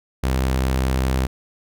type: tone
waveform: sawtooth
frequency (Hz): 65.1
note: C2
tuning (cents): -8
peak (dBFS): -14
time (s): 0.23-1.27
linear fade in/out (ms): 10
effects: none